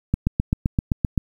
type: click train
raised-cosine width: 5 ms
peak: -6 dBFS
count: 9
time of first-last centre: 0.14-1.178 s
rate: 7.71 Hz
effects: 8-bit